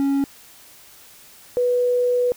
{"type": "tone pair in turn", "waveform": ["triangle", "sine"], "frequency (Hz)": [277, 492], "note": ["C#4", "B4"], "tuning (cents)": [-1, -7], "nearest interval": "minor seventh", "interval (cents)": 994, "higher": "second", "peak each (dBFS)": [-15, -16], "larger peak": "first", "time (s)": [[0, 0.24], [1.57, 2.32]], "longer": "second", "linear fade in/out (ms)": 0, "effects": ["white hiss -47 dBFS RMS until 2.36 s"]}